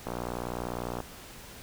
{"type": "click train", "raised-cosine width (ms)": 1, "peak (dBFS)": -19, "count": 57, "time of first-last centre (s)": [0.07, 1.003], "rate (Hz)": 60, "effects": ["pink hiss -47 dBFS RMS until 1.62 s"]}